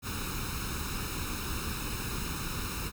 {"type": "noise with comb filter", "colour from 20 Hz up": "pink", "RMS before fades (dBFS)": -35, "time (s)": [0.02, 2.92], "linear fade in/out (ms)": 50, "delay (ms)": 0.76, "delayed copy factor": 0.75, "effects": []}